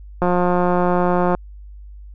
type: click train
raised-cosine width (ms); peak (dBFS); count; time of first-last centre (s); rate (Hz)
1; -5; 202; 0.22-1.349; 178
effects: added 50 Hz sine -35 dBFS peak until 2.14 s